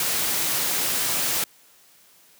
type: noise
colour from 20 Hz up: white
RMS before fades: -24 dBFS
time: 0-1.44 s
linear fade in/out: 2 ms
effects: white hiss -55 dBFS RMS until 2.39 s + high-pass 100 Hz 12 dB/octave